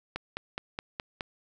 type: click train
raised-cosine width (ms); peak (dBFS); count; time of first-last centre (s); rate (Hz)
0.3; -17; 6; 0.16-1.208; 4.77
effects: none